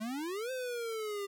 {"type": "exponential two-way sweep", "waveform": "square", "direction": "up then down", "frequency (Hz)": [209.8, 523.3, 395.1], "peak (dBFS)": -36, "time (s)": [0, 1.27], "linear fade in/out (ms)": 20, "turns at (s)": 0.51, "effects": []}